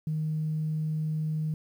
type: tone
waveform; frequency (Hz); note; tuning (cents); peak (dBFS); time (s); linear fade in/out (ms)
sine; 155.56; D#3; 0; -26; 0.07-1.54; 2
effects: tanh soft clip ceiling -22 dBFS + 10-bit